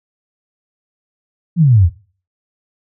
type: exponential sweep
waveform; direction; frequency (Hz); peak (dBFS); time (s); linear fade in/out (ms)
sine; down; 182.2 to 77.78; -6; 1.56-1.9; 50
effects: noise-tail reverb RT60 0.4 s tail -19 dB re dry